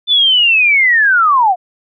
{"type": "linear sweep", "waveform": "sine", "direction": "down", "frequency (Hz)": [3542, 684], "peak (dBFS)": -7, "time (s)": [0.07, 1.56], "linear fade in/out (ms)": 50, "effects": []}